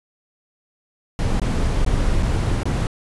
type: noise with dropouts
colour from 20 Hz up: brown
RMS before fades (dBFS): -19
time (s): 1.19-2.87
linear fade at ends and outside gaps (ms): 1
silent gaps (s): 1.398-1.417 / 1.848-1.863 / 2.226-2.23 / 2.633-2.655
effects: resampled to 24000 Hz